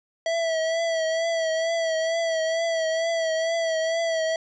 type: tone with vibrato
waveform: square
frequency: 654 Hz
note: E5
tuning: 14 cents flat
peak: -23 dBFS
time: 0.26-4.36 s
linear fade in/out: 2 ms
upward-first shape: triangle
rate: 2.2 Hz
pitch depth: 46 cents each way
effects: resampled to 16000 Hz + 10-bit